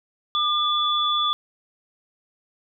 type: tone pair together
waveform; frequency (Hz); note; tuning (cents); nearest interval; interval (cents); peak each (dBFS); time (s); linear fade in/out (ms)
sine; 1205 / 3450; D6 / A7; +44 / -35; octave + tritone; 1821; -22; 0.35-1.33; 0
effects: none